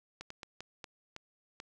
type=slowing click train; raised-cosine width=0.2 ms; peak=-26 dBFS; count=7; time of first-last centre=0.21-1.601 s; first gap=94 ms; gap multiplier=1.36; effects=none